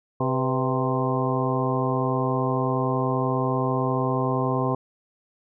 harmonic tone with a mistuned harmonic, 130.7 Hz, C3, 1 cent flat, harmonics 1 / 2 / 3 / 4 / 5 / 6 / 7 / 8, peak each -26 / -28 / -29 / -30 / -32 / -33 / -34 / -29 dBFS, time 0.2-4.75 s, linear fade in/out 5 ms, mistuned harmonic 4, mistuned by -73 cents, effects none

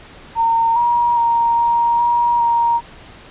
sine tone with pitch steps, 916 / 952 / 933 / 939 / 950 / 937 Hz, A#5 / A#5 / A#5 / A#5 / A#5 / A#5, -31 / +36 / +1 / +12 / +33 / +9 cents, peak -12 dBFS, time 0.35-2.81 s, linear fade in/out 50 ms, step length 410 ms, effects pink hiss -40 dBFS RMS until 3.3 s + resampled to 8000 Hz

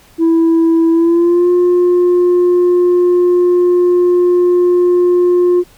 sine tone with pitch glide, 329.6 to 355.3 Hz, E4 to F4, 0 to +30 cents, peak -5 dBFS, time 0.18-5.64 s, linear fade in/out 50 ms, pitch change +130 cents, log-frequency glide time 0.91-1.5 s, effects tanh soft clip ceiling -6 dBFS + pink hiss -46 dBFS RMS until 5.77 s

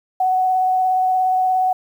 sine tone with vibrato, 745 Hz, F#5, 12 cents sharp, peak -14 dBFS, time 0.2-1.73 s, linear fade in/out 5 ms, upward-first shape sine, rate 17 Hz, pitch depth 12 cents each way, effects 8-bit

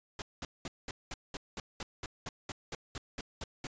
pink noise bursts, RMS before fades -40 dBFS, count 16, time 0.19-3.67 s, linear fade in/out 2 ms, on 30 ms, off 200 ms, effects resampled to 16000 Hz

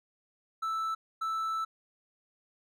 triangle tone bursts at uneven times, 1318.5 Hz, E6, in tune, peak -28 dBFS, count 2, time 0.62-0.95 / 1.21-1.65 s, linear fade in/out 10 ms, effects none

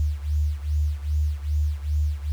sine beating tone pair, 74 / 76.5 Hz, D2 / D#2, +14 / -29 cents, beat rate 2.5 Hz, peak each -23 / -26 dBFS, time 0-2.32 s, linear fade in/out 0 ms, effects 8-bit

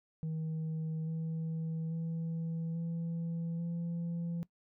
sine tone with pitch steps, 159.1 / 161.69 / 164.33 / 167.01 / 169.73 Hz, D#3 / E3 / E3 / E3 / F3, +39 / -33 / -5 / +23 / -49 cents, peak -31 dBFS, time 0.23-4.43 s, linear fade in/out 0 ms, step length 840 ms, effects noise-tail reverb RT60 0.1 s tail -22 dB re dry + tanh soft clip ceiling -33 dBFS

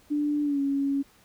sine tone with pitch glide, 294.4 to 277.9 Hz, D4 to C#4, +4 to +4 cents, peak -23 dBFS, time 0.1-1.03 s, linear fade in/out 20 ms, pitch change -100 cents, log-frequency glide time 0.43-0.6 s, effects pink hiss -59 dBFS RMS until 1.24 s

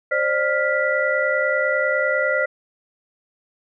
sine tone cluster, 528 / 598 / 1402 / 1969 Hz, C5 / D5 / F6 / B6, +16 / +31 / +6 / -6 cents, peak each -23 dBFS, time 0.11-2.46 s, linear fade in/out 10 ms, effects none

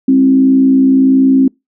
sine tone with frequency modulation, 265.9 Hz, C4, 28 cents sharp, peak -5 dBFS, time 0.08-1.48 s, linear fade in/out 5 ms, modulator 61.5 Hz, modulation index 0.44, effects noise-tail reverb RT60 0.2 s tail -26 dB re dry

